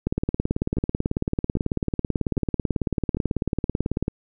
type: two click trains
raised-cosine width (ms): 3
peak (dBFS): -16 / -9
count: 4 / 74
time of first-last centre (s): 0.77-3.17 / 0.07-4.081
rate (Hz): 1.25 / 18.2
effects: none